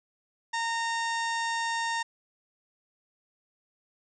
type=harmonic tone with a mistuned harmonic; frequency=920 Hz; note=A#5; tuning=23 cents flat; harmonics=1 / 2 / 3 / 4 / 5 / 6 / 7 / 8 / 9; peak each=-30 / -32 / -42 / -40 / -45 / -42 / -47 / -45 / -49 dBFS; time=0.53-2.03 s; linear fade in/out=10 ms; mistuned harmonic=8; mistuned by=-42 cents; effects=none